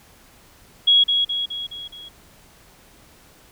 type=tone with echo; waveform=sine; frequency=3322 Hz; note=G#7; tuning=in tune; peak=-11 dBFS; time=0.87-1.04 s; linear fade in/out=10 ms; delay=210 ms; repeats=5; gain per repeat=-5 dB; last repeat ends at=2.09 s; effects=pink hiss -51 dBFS RMS until 3.51 s